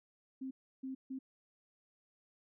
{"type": "tone bursts at uneven times", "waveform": "sine", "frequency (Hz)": 263.9, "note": "C4", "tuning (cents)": 15, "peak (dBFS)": -39, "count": 3, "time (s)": [[0.41, 0.51], [0.83, 0.95], [1.1, 1.19]], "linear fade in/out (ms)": 10, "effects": []}